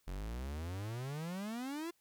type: exponential sweep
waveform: 45% pulse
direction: up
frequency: 43.65 to 349.5 Hz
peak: -39 dBFS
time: 0.07-1.91 s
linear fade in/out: 10 ms
effects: white hiss -75 dBFS RMS until 2 s